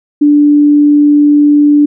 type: tone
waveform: sine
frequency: 293.1 Hz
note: D4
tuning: 3 cents flat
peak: -3 dBFS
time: 0.21-1.86 s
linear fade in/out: 10 ms
effects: none